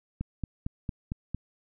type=click train; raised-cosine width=5 ms; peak=-19 dBFS; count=6; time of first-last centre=0.21-1.346 s; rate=4.4 Hz; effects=none